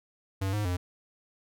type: tone with pitch steps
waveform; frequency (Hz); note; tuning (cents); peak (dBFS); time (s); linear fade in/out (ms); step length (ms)
square; 96.5 / 104.8 / 89.4; G2 / G#2 / F2; -27 / +16 / +41; -28; 0.41-0.77; 10; 120
effects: none